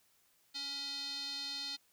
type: tone with band-pass filter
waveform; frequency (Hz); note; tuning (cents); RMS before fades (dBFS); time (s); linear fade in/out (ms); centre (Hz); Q
square; 280.7; C#4; +22; -41; 0.54-1.77; 20; 4200; 6.8
effects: white hiss -71 dBFS RMS until 1.92 s